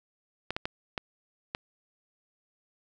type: clicks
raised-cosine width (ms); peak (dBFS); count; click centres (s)
0.3; -15; 5; 0.506 / 0.565 / 0.655 / 0.978 / 1.549
effects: none